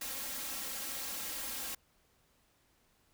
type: noise with comb filter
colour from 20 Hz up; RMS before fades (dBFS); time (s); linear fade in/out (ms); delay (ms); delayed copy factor
white; -40; 0.01-1.75; 5; 3.7; +0.95
effects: pink hiss -71 dBFS RMS until 3.13 s